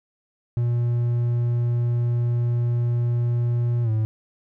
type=tone with pitch glide; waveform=triangle; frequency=119.6 to 109.67 Hz; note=A#2 to A2; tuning=+45 to -5 cents; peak=-17 dBFS; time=0.57-4.05 s; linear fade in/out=0 ms; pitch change=-150 cents; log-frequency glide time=3.83-3.9 s; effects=none